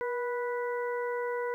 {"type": "harmonic tone with a mistuned harmonic", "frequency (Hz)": 492.1, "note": "B4", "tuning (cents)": -6, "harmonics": [1, 2, 3, 4], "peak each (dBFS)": [-31, -37, -41, -43], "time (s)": [0.01, 1.54], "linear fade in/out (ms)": 0, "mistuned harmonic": 1, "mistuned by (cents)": -38, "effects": ["11-bit"]}